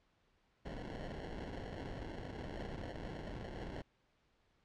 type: noise with sample-and-hold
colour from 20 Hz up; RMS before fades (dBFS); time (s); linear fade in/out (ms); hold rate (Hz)
pink; -45; 0.65-3.82; 5; 1225
effects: pink hiss -75 dBFS RMS until 4.64 s + low-pass 4000 Hz 12 dB/octave